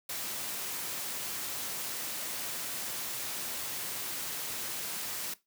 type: noise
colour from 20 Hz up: white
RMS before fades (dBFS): -37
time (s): 0.09-5.34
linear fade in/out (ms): 5
effects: noise-tail reverb RT60 0.2 s tail -18 dB re dry + high-pass 100 Hz 12 dB/octave